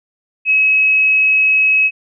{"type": "tone", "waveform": "sine", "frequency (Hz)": 2562, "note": "E7", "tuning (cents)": -50, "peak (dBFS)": -9, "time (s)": [0.45, 1.91], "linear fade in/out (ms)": 50, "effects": []}